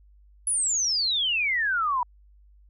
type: exponential sweep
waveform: sine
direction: down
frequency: 10410 to 951 Hz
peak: -22 dBFS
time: 0.47-2.03 s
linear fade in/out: 2 ms
effects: added 50 Hz sine -52 dBFS peak until 2.69 s